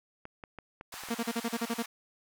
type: clicks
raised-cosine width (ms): 0.5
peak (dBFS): -28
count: 7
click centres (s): 0.254 / 0.438 / 0.587 / 0.811 / 0.94 / 1.036 / 1.087
type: band-pass noise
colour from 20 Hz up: pink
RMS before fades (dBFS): -44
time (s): 0.92-1.86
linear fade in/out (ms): 5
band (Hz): 820 to 16000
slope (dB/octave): 24
type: tone bursts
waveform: sawtooth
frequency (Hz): 232.4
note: A#3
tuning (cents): -5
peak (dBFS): -25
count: 9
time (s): 1.1-1.827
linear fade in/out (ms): 10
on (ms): 47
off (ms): 38
effects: none